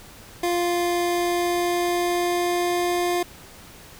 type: tone with pitch glide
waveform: 25% pulse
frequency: 349.2 to 352.2 Hz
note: F4 to F4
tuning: 0 to +15 cents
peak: -17 dBFS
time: 0.43-3.23 s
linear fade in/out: 5 ms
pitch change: +15 cents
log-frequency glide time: 1-3.01 s
effects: pink hiss -45 dBFS RMS until 3.99 s